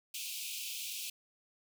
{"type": "high-pass noise", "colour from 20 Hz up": "pink", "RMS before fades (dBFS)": -41, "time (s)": [0.14, 1.1], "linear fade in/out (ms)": 5, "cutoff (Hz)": 2400, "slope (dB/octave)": 96, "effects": []}